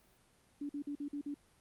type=tone bursts; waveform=sine; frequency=288.3 Hz; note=D4; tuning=32 cents flat; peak=-37 dBFS; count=6; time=0.61-1.343 s; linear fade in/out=5 ms; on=83 ms; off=47 ms; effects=pink hiss -68 dBFS RMS until 1.6 s + Opus 32 kbps